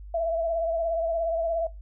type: tone with vibrato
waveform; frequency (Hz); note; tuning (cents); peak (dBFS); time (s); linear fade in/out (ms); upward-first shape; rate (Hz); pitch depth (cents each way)
sine; 663; E5; +10; -23; 0.14-1.67; 5; triangle; 17; 46
effects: noise-tail reverb RT60 0.2 s tail -20 dB re dry + added 50 Hz sine -39 dBFS peak until 1.81 s